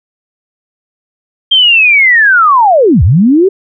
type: linear two-way sweep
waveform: sine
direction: down then up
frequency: 3204 to 68.6 to 402 Hz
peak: -3 dBFS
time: 1.51-3.49 s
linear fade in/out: 10 ms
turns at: 3.03 s
effects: none